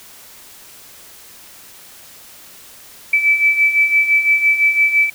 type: beating tone pair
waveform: sine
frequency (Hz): 2307 / 2312.9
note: D7 / D7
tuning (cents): -31 / -27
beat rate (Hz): 5.9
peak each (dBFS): -18 / -12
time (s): 3.13-5.1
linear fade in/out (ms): 5
effects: white hiss -41 dBFS RMS until 5.14 s